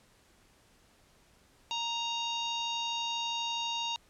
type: harmonic tone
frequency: 932.3 Hz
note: A#5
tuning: in tune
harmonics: 1 / 3 / 4 / 5 / 6 / 7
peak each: -36 / -37 / -36 / -47 / -49 / -46 dBFS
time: 1.71-3.96 s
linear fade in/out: 0 ms
effects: pink hiss -64 dBFS RMS until 4.09 s + low-pass 11000 Hz 12 dB/octave